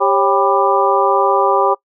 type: harmonic tone with a mistuned harmonic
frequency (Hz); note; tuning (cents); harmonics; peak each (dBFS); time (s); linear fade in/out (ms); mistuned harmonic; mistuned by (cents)
197.6; G3; +14; 2 / 3 / 4 / 5 / 6; -17 / -17 / -17 / -17 / -17; 0-1.75; 20; 3; -130
effects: noise-tail reverb RT60 0.1 s tail -23 dB re dry